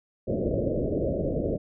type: low-pass noise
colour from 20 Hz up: white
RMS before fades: -27 dBFS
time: 0.27-1.58 s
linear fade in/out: 20 ms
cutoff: 620 Hz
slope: 96 dB/octave
effects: none